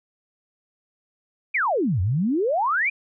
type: exponential two-way sweep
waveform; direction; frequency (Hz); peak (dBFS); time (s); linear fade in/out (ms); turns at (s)
sine; down then up; 2495 to 85.2 to 2495; -19; 1.54-2.9; 10; 2.01
effects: none